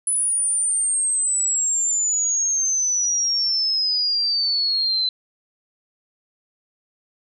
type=exponential sweep; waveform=sine; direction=down; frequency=10040 to 4034 Hz; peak=-18 dBFS; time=0.07-5.09 s; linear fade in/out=2 ms; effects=none